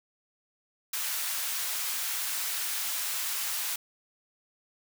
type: high-pass noise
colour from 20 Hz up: white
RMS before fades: -32 dBFS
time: 0.93-3.76 s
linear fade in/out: 5 ms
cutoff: 1000 Hz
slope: 12 dB/octave
effects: none